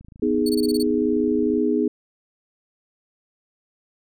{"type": "click train", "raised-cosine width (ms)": 5, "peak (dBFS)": -32, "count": 43, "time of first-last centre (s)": [0.01, 1.577], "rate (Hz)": 26.8}
{"type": "chord", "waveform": "sine", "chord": "G# minor", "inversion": "first", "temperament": "just", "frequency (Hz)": [249.2, 311.5, 415.3], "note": ["B3", "D#4", "G#4"], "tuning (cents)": [16, 2, 0], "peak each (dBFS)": -22, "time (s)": [0.22, 1.88], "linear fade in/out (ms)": 5}
{"type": "tone bursts", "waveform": "sawtooth", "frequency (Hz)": 4435, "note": "C#8", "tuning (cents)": 0, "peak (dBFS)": -25, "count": 7, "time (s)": [0.46, 0.829], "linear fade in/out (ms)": 5, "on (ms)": 33, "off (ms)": 23}
{"effects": []}